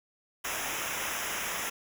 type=noise with comb filter; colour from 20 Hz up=pink; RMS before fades=-34 dBFS; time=0.44-1.7 s; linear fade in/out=10 ms; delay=0.23 ms; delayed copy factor=-0.9; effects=none